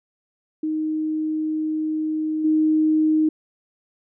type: tone with level steps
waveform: sine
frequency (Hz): 311.4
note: D#4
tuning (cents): +2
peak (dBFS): -21 / -15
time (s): 0.63-3.29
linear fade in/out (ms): 5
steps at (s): 2.44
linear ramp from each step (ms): 10
effects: none